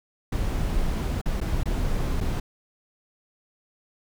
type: noise with dropouts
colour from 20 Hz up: brown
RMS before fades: -25 dBFS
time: 0.32-2.4 s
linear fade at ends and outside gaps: 5 ms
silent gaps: 1.215-1.257 / 1.404-1.412 / 1.634-1.656 / 2.205-2.209 s
effects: none